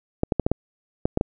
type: clicks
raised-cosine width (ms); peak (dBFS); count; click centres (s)
2; -6; 8; 0.234 / 0.322 / 0.397 / 0.465 / 0.516 / 1.055 / 1.174 / 1.211
effects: none